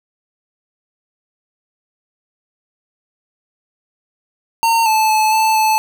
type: tone with pitch steps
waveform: square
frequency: 914 / 873 / 866 / 879 / 871 Hz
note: A#5 / A5 / A5 / A5 / A5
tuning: -34 / -14 / -28 / -2 / -18 cents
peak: -12 dBFS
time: 4.63-5.78 s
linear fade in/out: 0 ms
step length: 230 ms
effects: none